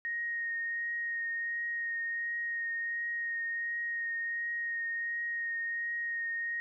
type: tone with vibrato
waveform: sine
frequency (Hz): 1864.7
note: A#6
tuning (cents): 0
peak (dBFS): -32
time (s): 0.05-6.6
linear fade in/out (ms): 0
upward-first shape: triangle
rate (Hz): 1.4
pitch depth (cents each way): 15
effects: none